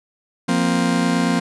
40% pulse chord, F suspended fourth, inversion none, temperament just, 174.61 / 232.8 / 261.9 Hz, F3 / Bb3 / C4, 0 / -2 / +2 cents, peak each -20 dBFS, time 0.48-1.4 s, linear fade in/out 10 ms, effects resampled to 24000 Hz

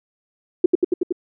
sine tone with echo, 355.8 Hz, F4, 32 cents sharp, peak -7 dBFS, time 0.64-0.66 s, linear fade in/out 5 ms, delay 93 ms, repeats 5, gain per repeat -2 dB, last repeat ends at 1.125 s, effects none

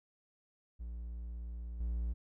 triangle tone with level steps, 58.27 Hz, A#1, in tune, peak -38 / -31 dBFS, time 0.79-2.14 s, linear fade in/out 20 ms, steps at 1.8 s, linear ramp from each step 5 ms, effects none

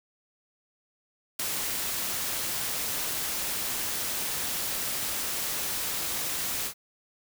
white noise with ADSR envelope, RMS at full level -27 dBFS, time 1.39-6.74 s, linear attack 8 ms, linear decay 4 ms, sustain -4 dB, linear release 82 ms, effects none

